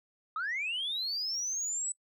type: linear sweep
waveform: sine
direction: up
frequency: 1222 to 7980 Hz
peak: -30 dBFS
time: 0.36-1.92 s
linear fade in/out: 2 ms
effects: noise-tail reverb RT60 0.1 s tail -26 dB re dry + tanh soft clip ceiling -28 dBFS